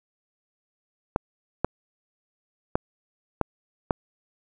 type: clicks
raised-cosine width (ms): 1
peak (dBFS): -7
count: 5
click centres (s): 1.161 / 1.646 / 2.755 / 3.413 / 3.908
effects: none